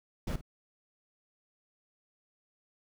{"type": "noise with echo", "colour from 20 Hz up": "brown", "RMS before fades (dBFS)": -33, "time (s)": [0.27, 0.36], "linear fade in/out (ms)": 5, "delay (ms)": 52, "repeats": 1, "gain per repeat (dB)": -15, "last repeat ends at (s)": 0.412, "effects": []}